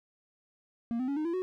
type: tone with pitch steps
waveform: triangle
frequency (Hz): 233.1 / 255.7 / 280.4 / 307.6 / 337.4 / 370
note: A#3 / C4 / C#4 / D#4 / E4 / F#4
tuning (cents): 0 / -40 / +20 / -20 / +40 / 0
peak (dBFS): -27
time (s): 0.91-1.42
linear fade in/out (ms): 0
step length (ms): 85
effects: none